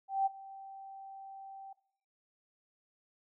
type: tone with ADSR envelope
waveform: sine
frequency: 779 Hz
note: G5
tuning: 11 cents flat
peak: -25 dBFS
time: 0.08-1.73 s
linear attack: 180 ms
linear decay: 21 ms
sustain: -20 dB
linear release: 5 ms
effects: noise-tail reverb RT60 0.6 s tail -19 dB re dry